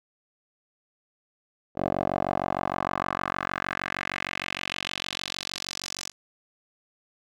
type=tone with band-pass filter sweep; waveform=10% pulse; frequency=46.48 Hz; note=F#1; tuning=9 cents sharp; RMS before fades=-31 dBFS; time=1.75-6.12 s; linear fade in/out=50 ms; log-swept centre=530 to 6200 Hz; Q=2.1; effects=none